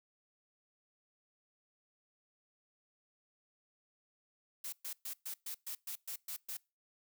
blue noise bursts, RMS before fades -42 dBFS, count 10, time 4.64-6.57 s, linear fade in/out 5 ms, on 85 ms, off 120 ms, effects noise-tail reverb RT60 0.3 s tail -25 dB re dry

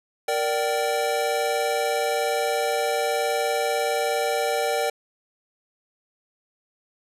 square chord, G minor, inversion first, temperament equal with one note detuned, 466.2 / 587.3 / 770.5 Hz, Bb4 / D5 / G5, 0 / 0 / -30 cents, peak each -27 dBFS, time 0.28-4.9 s, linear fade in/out 5 ms, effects resampled to 32000 Hz

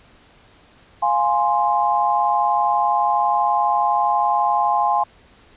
sine chord, F minor, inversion none, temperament equal, 698.5 / 830.6 / 1046.5 Hz, F5 / Ab5 / C6, 0 / 0 / 0 cents, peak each -22 / -18 / -20 dBFS, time 1.02-5.04 s, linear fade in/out 10 ms, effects pink hiss -51 dBFS RMS until 5.56 s + resampled to 8000 Hz

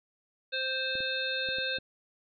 harmonic tone, 523.3 Hz, C5, in tune, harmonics 1 / 3 / 5 / 7 / 8, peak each -37 / -34 / -37 / -35 / -38 dBFS, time 0.52-1.79 s, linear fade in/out 20 ms
clicks, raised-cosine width 2 ms, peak -32 dBFS, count 5, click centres 0.954 / 1.005 / 1.488 / 1.585 / 1.785 s
effects none

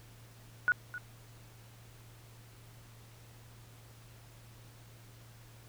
sine tone with echo, 1462 Hz, F#6, 21 cents flat, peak -23 dBFS, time 0.68-0.72 s, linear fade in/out 0 ms, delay 260 ms, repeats 1, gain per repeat -15 dB, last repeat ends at 0.98 s, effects added 115 Hz sine -54 dBFS peak until 5.68 s + pink hiss -59 dBFS RMS until 5.68 s

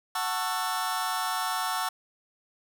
sawtooth chord, F# minor seventh, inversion none, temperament just, 740 / 888 / 1110 / 1332 Hz, F#5 / A5 / C#6 / E6, 0 / +16 / +2 / +18 cents, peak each -29 dBFS, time 0.15-1.89 s, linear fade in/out 5 ms, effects none

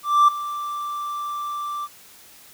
triangle tone with ADSR envelope, 1174.7 Hz, D6, in tune, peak -7 dBFS, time 0.03-1.88 s, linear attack 250 ms, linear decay 7 ms, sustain -17 dB, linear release 40 ms, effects tanh soft clip ceiling -5 dBFS + white hiss -48 dBFS RMS until 2.53 s

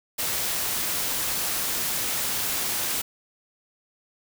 white noise, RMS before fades -27 dBFS, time 0.18-3.02 s, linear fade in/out 10 ms, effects none

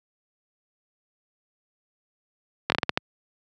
slowing click train, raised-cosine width 0.3 ms, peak -4 dBFS, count 7, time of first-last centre 2.7-2.975 s, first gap 21 ms, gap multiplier 1.31, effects high-pass 100 Hz 12 dB/octave

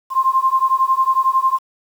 sine beating tone pair, 1050 / 1061 Hz, C6 / C6, +6 / +24 cents, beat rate 11 Hz, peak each -16 dBFS, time 0.1-1.59 s, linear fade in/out 50 ms, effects 7-bit

